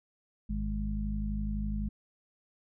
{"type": "harmonic tone", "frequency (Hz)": 51.91, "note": "G#1", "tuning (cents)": 0, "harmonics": [1, 2, 3, 4], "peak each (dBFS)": [-32, -43, -42, -35], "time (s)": [0.49, 1.89], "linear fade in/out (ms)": 10, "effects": []}